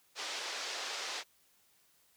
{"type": "band-pass noise", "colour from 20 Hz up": "white", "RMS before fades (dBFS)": -40, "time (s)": [0.15, 1.24], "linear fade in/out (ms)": 50, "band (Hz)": [390, 5800], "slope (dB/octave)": 24, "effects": ["white hiss -69 dBFS RMS until 2.16 s"]}